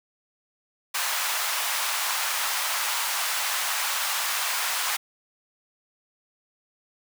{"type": "high-pass noise", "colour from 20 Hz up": "pink", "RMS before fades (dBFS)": -27, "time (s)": [0.94, 4.97], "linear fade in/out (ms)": 10, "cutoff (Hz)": 850, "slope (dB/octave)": 24, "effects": []}